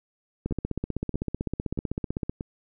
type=two click trains; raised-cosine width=3 ms; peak=-15 / -19 dBFS; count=30 / 4; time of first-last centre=0.46-2.295 / 0.51-2.409 s; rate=15.8 / 1.58 Hz; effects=none